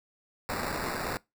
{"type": "noise with sample-and-hold", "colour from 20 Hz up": "white", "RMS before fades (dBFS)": -33, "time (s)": [0.49, 1.17], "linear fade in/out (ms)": 0, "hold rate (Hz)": 3150, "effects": ["noise-tail reverb RT60 0.2 s tail -22 dB re dry"]}